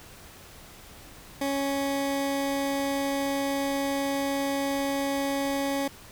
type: tone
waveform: 20% pulse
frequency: 277.2 Hz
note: C#4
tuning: in tune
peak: -21 dBFS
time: 1.41-5.88 s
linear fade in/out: 5 ms
effects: pink hiss -48 dBFS RMS until 6.11 s